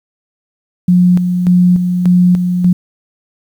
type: tone with tremolo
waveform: sine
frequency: 179.1 Hz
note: F3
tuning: 44 cents sharp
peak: -5 dBFS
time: 0.88-2.73 s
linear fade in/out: 5 ms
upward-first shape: square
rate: 1.7 Hz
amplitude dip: 50%
effects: 7-bit